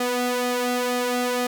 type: tone with flanger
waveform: sawtooth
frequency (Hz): 246.9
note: B3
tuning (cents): 0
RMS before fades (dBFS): -24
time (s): 0-1.47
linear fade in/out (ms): 5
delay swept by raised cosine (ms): 1.6 to 2.57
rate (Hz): 2.1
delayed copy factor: +0.7
effects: none